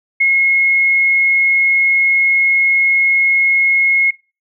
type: tone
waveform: sine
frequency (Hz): 2165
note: C#7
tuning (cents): -41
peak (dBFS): -9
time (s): 0.2-4.11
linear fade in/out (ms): 10
effects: noise-tail reverb RT60 0.3 s tail -21 dB re dry